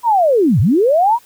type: linear two-way sweep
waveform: sine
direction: down then up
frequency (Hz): 987.8 to 88.1 to 987.8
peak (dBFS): -9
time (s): 0.03-1.19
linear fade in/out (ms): 50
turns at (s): 0.6
effects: white hiss -48 dBFS RMS until 1.25 s